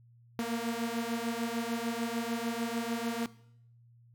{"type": "beating tone pair", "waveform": "sawtooth", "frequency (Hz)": [229.3, 236], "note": ["A#3", "A#3"], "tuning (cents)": [-28, 22], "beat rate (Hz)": 6.7, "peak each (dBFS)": [-30, -31], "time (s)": [0.39, 3.26], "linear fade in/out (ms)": 0, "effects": ["noise-tail reverb RT60 0.7 s tail -18 dB re dry", "added 118 Hz sine -57 dBFS peak until 4.14 s"]}